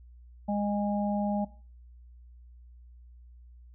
harmonic tone, 205 Hz, G#3, 22 cents flat, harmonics 1 / 3 / 4, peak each -28 / -34 / -34 dBFS, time 0.48-1.45 s, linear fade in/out 10 ms, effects noise-tail reverb RT60 0.4 s tail -19 dB re dry + added 60 Hz sine -49 dBFS peak until 3.74 s

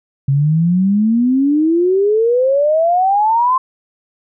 sine exponential sweep, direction up, 134.5 to 1056 Hz, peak -10 dBFS, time 0.28-3.58 s, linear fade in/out 5 ms, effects none

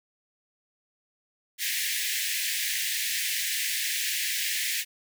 pink high-pass noise, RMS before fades -29 dBFS, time 1.58-4.85 s, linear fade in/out 50 ms, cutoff 1700 Hz, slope 96 dB/octave, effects none

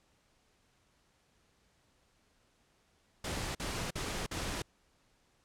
pink noise bursts, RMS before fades -37 dBFS, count 4, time 3.24-4.621 s, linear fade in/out 5 ms, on 310 ms, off 47 ms, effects pink hiss -71 dBFS RMS until 5.44 s + low-pass 9000 Hz 12 dB/octave

